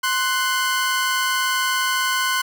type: tone pair together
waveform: sawtooth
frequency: 1046.5 / 1491.5 Hz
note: C6 / F#6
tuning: 0 / +13 cents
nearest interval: tritone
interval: 613 cents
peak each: -18 dBFS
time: 0.03-2.42 s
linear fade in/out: 10 ms
effects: none

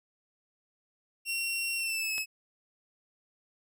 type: tone with pitch glide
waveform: sawtooth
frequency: 2734 to 2581 Hz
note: F7 to E7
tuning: -37 to -37 cents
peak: -27 dBFS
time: 1.25-2.26 s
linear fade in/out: 50 ms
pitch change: -100 cents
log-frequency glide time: 1.77-2.13 s
type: click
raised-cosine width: 0.2 ms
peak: -23 dBFS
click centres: 2.181 s
effects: none

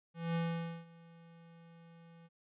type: tone with ADSR envelope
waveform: square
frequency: 167.1 Hz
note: E3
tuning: 24 cents sharp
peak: -32 dBFS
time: 0.14-2.29 s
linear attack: 210 ms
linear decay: 500 ms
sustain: -24 dB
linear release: 34 ms
effects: resampled to 8000 Hz

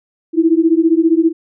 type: beating tone pair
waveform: sine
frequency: 320 / 335 Hz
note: D#4 / E4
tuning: +49 / +28 cents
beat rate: 15 Hz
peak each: -12 dBFS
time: 0.33-1.33 s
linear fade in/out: 50 ms
effects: none

